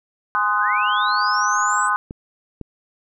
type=chord; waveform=sine; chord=Ab dominant seventh; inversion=none; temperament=just; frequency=830.6 / 1038.3 / 1245.9 / 1495.1 Hz; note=Ab5 / C6 / Eb6 / Gb6; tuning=0 / -14 / +2 / +18 cents; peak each=-26 / -21 / -21 / -22 dBFS; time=0.35-1.96 s; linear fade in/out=0 ms
type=linear sweep; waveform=sine; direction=up; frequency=1261 to 8190 Hz; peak=-26 dBFS; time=0.56-1.9 s; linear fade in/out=50 ms
type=clicks; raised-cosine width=3 ms; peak=-18 dBFS; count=2; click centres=2.109 / 2.613 s
effects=none